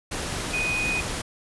sine tone in noise, 2489 Hz, D#7, in tune, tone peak -24 dBFS, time 0.53-1.01 s, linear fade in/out 10 ms, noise pink, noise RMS -30 dBFS, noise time 0.11-1.22 s, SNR +3 dB, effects resampled to 24000 Hz

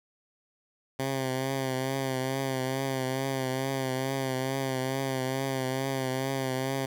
10% pulse tone with vibrato, 132.5 Hz, C3, 22 cents sharp, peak -20 dBFS, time 0.99-6.86 s, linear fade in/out 5 ms, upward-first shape triangle, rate 2.3 Hz, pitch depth 47 cents each way, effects none

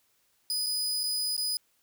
sawtooth tone with dropouts, 4978 Hz, D#8, in tune, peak -25 dBFS, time 0.5-1.57 s, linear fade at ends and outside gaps 1 ms, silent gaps 0.662-0.666 / 1.034-1.038 / 1.366-1.378 s, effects white hiss -70 dBFS RMS until 1.82 s

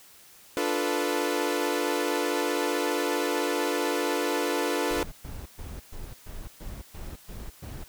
sawtooth chord, B half-diminished seventh, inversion first, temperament equal with one note detuned, 293.7 / 349.2 / 438.5 / 493.9 Hz, D4 / F4 / A4 / B4, 0 / 0 / -6 / 0 cents, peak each -27 dBFS, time 0.57-5.03 s, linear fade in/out 0 ms
brown noise bursts, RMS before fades -38 dBFS, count 9, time 4.9-7.84 s, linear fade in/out 10 ms, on 220 ms, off 120 ms
effects white hiss -53 dBFS RMS until 7.88 s

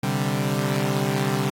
sawtooth chord, C suspended second, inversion none, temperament equal, 130.81 / 146.83 / 196 Hz, C3 / D3 / G3, 0 / 0 / 0 cents, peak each -22 dBFS, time 0.03-1.5 s, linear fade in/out 5 ms, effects AAC 48 kbps

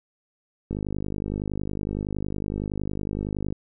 click train, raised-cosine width 3 ms, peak -16 dBFS, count 144, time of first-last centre 0.71-3.525 s, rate 50.8 Hz, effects none

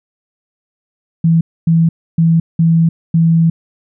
sine tone bursts at uneven times, 164.81 Hz, E3, in tune, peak -7 dBFS, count 5, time 1.24-1.41 / 1.67-1.89 / 2.18-2.4 / 2.59-2.89 / 3.14-3.5 s, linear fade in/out 5 ms, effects none

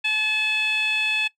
15% pulse tone with band-pass filter, 861 Hz, A5, 38 cents flat, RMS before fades -23 dBFS, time 0.04-1.28 s, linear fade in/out 10 ms, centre 2800 Hz, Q 3.6, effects noise-tail reverb RT60 0.1 s tail -18 dB re dry

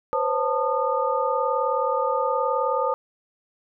sine tone cluster, 501 / 540 / 889 / 1223 Hz, B4 / C#5 / A5 / D#6, +25 / -45 / +18 / -30 cents, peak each -26 dBFS, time 0.13-2.94 s, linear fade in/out 0 ms, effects none

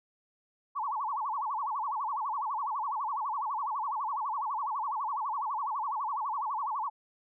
sine tone with vibrato, 987.8 Hz, B5, in tune, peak -30 dBFS, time 0.75-6.9 s, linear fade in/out 20 ms, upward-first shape sine, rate 12 Hz, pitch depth 270 cents each way, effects none

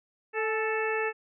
harmonic tone with a mistuned harmonic, 440 Hz, A4, in tune, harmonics 1 / 2 / 3 / 4 / 5 / 6, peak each -29 / -35 / -37 / -33 / -38 / -36 dBFS, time 0.33-1.13 s, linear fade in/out 50 ms, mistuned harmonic 2, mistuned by -41 cents, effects none

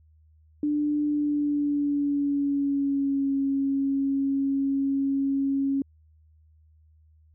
sine tone with pitch glide, 295.9 to 274.5 Hz, D4 to C#4, +13 to -17 cents, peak -22 dBFS, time 0.63-5.82 s, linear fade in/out 2 ms, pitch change -130 cents, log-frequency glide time 1.05-3.35 s, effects added 78 Hz sine -55 dBFS peak until 7.34 s

